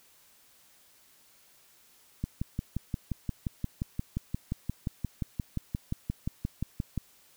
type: click train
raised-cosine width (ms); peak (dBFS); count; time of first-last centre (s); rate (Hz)
5; -18; 28; 2.24-6.977; 5.7
effects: white hiss -61 dBFS RMS until 7.36 s